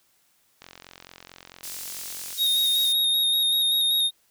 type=click train; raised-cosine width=0.2 ms; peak=-25 dBFS; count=77; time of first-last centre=0.62-2.328 s; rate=44.5 Hz
type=high-pass noise; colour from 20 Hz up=pink; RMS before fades=-36 dBFS; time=1.63-2.93 s; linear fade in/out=10 ms; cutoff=5600 Hz; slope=12 dB/octave
type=tone with vibrato; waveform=square; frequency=3729 Hz; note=A#7; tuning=in tune; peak=-20 dBFS; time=2.37-4.11 s; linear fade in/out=50 ms; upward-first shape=square; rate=5.2 Hz; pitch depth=20 cents each way
effects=white hiss -65 dBFS RMS until 4.3 s